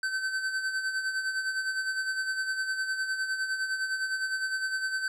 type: tone with tremolo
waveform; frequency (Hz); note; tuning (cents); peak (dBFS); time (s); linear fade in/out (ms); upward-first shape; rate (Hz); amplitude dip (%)
square; 1537; G6; -35; -27; 0.03-5.08; 2; sine; 9.8; 55
effects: low-pass 8000 Hz 12 dB/octave + 11-bit